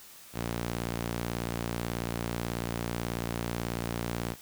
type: tone with high-pass filter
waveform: sawtooth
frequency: 58.27 Hz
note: A#1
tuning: in tune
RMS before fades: -34 dBFS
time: 0.33-4.36 s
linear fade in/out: 50 ms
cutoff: 120 Hz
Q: 0.67
effects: white hiss -51 dBFS RMS until 4.41 s